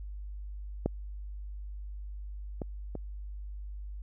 clicks, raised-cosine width 2 ms, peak -14 / -21 / -23 dBFS, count 3, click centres 0.86 / 2.618 / 2.953 s, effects added 50 Hz sine -38 dBFS peak until 4.02 s

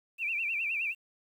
sine tone with vibrato, 2526 Hz, D#7, 26 cents sharp, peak -29 dBFS, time 0.18-0.95 s, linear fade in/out 50 ms, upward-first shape sine, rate 9.6 Hz, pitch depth 150 cents each way, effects 10-bit

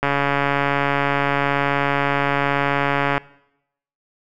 click train, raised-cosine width 0.5 ms, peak -4 dBFS, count 445, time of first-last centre 0.03-3.179 s, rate 141 Hz, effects noise-tail reverb RT60 0.8 s tail -21 dB re dry

